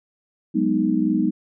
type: chord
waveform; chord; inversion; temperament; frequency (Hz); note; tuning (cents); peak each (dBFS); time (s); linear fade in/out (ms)
sine; G# minor seventh; third; equal; 185 / 207.7 / 246.9 / 311.1; F#3 / G#3 / B3 / D#4; 0 / 0 / 0 / 0; -25 / -23 / -23 / -21; 0.54-1.31; 20
effects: none